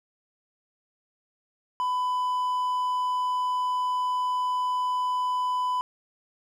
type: tone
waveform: triangle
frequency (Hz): 1000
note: B5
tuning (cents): +21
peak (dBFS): -22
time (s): 1.8-5.81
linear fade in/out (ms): 0
effects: none